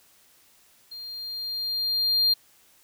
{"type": "tone with level ramp", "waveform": "triangle", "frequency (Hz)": 4200, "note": "C8", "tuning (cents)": 6, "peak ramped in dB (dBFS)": [-36, -16], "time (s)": [0.91, 2.34], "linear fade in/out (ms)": 10, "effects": ["white hiss -59 dBFS RMS until 2.83 s"]}